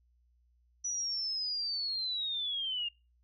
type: linear sweep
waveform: sine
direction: down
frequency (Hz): 5920 to 2794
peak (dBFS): -32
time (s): 0.84-2.89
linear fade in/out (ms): 10
effects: noise-tail reverb RT60 0.3 s tail -26 dB re dry + added 60 Hz sine -66 dBFS peak until 3.23 s